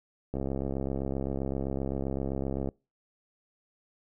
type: click train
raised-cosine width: 2 ms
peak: -19 dBFS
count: 160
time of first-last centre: 0.34-2.689 s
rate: 67.7 Hz
effects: noise-tail reverb RT60 0.3 s tail -26 dB re dry